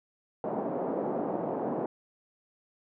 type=band-pass noise; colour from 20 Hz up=white; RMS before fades=-32 dBFS; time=0.44-1.86 s; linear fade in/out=2 ms; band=180 to 720 Hz; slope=24 dB/octave; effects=none